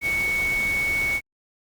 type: tone in noise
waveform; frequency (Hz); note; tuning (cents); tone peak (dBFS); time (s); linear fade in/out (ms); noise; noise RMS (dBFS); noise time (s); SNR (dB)
sine; 2222; C#7; +4; -21; 0.01-1.21; 50; pink; -34; 0.01-1.21; +10
effects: Opus 48 kbps